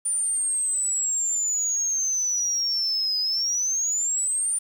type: exponential two-way sweep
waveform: sine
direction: down then up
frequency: 9290 to 4978 to 9290 Hz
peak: -21 dBFS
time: 0.05-4.59 s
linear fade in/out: 10 ms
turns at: 3.2 s
effects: tanh soft clip ceiling -17 dBFS + 8-bit